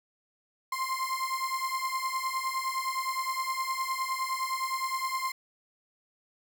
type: beating tone pair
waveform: 35% pulse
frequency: 1045 / 1054.7 Hz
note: C6 / C6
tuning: -2 / +14 cents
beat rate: 9.7 Hz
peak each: -31 dBFS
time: 0.72-5.32 s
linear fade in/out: 5 ms
effects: none